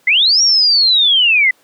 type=linear two-way sweep; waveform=sine; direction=up then down; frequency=1975.5 to 5680 to 1975.5 Hz; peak=-8 dBFS; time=0.07-1.51 s; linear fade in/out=5 ms; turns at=0.42 s; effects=pink hiss -53 dBFS RMS until 1.63 s + high-pass 300 Hz 12 dB/octave

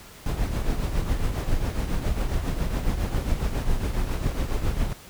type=noise with tremolo; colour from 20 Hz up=brown; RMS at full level=-22 dBFS; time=0.26-4.93 s; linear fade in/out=2 ms; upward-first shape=triangle; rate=7.3 Hz; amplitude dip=65%; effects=pink hiss -46 dBFS RMS until 5.09 s

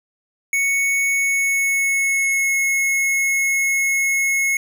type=tone with pitch glide; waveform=square; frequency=2217 to 2178 Hz; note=C#7 to C#7; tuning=0 to -31 cents; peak=-17 dBFS; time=0.53-4.57 s; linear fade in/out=2 ms; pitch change=-31 cents; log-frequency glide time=1.1-2.57 s; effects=none

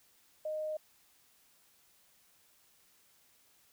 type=tone; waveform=sine; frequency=618 Hz; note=D#5; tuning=12 cents flat; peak=-34 dBFS; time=0.45-0.77 s; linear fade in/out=5 ms; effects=white hiss -67 dBFS RMS until 3.72 s

